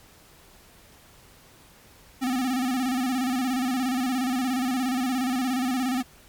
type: tone with vibrato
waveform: square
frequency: 255.5 Hz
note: C4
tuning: 41 cents flat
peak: -24 dBFS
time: 2.21-6.03 s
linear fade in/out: 20 ms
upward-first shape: square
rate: 17 Hz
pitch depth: 66 cents each way
effects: pink hiss -53 dBFS RMS until 6.28 s + MP3 96 kbps